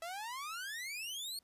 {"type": "exponential sweep", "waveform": "sawtooth", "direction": "up", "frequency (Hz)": [650, 4435], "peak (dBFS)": -37, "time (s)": [0.02, 1.39], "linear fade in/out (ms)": 2, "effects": ["pink hiss -75 dBFS RMS until 1.43 s", "resampled to 32000 Hz"]}